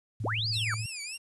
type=tone with tremolo; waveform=sine; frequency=110 Hz; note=A2; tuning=in tune; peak=-30 dBFS; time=0.2-0.86 s; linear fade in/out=5 ms; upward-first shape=sine; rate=17 Hz; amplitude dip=40%
type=linear two-way sweep; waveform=sine; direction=up then down; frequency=163.9 to 5050 to 1180 Hz; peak=-29 dBFS; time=0.24-0.74 s; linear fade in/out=0 ms; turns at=0.49 s
type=tone with vibrato; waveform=15% pulse; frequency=2506 Hz; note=D#7; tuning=12 cents sharp; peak=-29 dBFS; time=0.52-1.18 s; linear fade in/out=20 ms; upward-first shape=triangle; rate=3.5 Hz; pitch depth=190 cents each way
effects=resampled to 24000 Hz + 10-bit